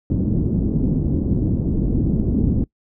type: low-pass noise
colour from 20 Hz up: white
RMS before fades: -19 dBFS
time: 0.1-2.64 s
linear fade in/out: 2 ms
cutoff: 280 Hz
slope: 24 dB/octave
effects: noise-tail reverb RT60 0.1 s tail -23 dB re dry

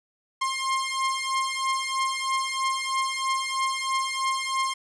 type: beating tone pair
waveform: sawtooth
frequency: 1060 / 1063.1 Hz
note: C6 / C6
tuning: +22 / +27 cents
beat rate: 3.1 Hz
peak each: -24 dBFS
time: 0.41-4.74 s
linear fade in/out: 10 ms
effects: resampled to 24000 Hz + 10-bit

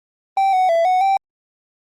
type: tone with pitch steps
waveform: triangle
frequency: 778 / 744 / 668 / 739 / 779 Hz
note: G5 / F#5 / E5 / F#5 / G5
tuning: -13 / +9 / +23 / -2 / -11 cents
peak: -11 dBFS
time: 0.37-1.17 s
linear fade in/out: 2 ms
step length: 160 ms
effects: Opus 24 kbps

